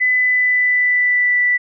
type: tone with pitch glide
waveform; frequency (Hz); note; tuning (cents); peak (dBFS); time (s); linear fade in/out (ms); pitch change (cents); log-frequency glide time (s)
sine; 2006 to 1971.5; B6 to B6; +26 to -4; -12; 0-1.58; 20; -30; 0.1-1.4
effects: none